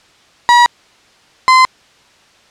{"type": "tone pair in turn", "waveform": "35% pulse", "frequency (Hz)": [962, 1032.4], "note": ["B5", "C6"], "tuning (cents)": [-46, -23], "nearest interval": "minor second", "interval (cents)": 123, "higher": "second", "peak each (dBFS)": -3, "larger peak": "neither", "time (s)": [[0.49, 0.66], [1.48, 1.65]], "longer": "neither", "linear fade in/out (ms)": 0, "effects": ["white hiss -48 dBFS RMS until 2.5 s", "low-pass 5000 Hz 12 dB/octave"]}